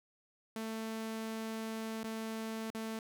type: tone with dropouts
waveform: sawtooth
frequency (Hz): 222.2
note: A3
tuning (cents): +17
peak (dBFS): -34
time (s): 0.56-2.99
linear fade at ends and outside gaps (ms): 2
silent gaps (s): 2.034-2.042 / 2.703-2.748
effects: none